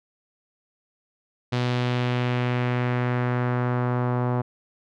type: tone with low-pass filter sweep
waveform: sawtooth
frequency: 123.47 Hz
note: B2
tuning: in tune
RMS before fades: -24 dBFS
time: 1.52-4.42 s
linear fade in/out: 10 ms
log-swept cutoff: 4100 to 1000 Hz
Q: 1.5
effects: none